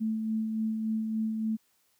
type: tone with tremolo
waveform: sine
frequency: 220 Hz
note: A3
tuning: in tune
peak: -26 dBFS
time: 0-1.57 s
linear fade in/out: 20 ms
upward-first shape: sine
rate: 3.5 Hz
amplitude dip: 35%
effects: white hiss -70 dBFS RMS until 1.99 s + high-pass 60 Hz 12 dB/octave